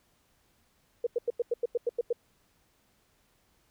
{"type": "tone bursts", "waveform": "sine", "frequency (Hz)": 475.9, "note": "A#4", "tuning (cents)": 36, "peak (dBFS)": -24, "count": 10, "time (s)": [1.04, 2.129], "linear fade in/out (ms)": 5, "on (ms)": 27, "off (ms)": 91, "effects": ["pink hiss -69 dBFS RMS until 3.7 s"]}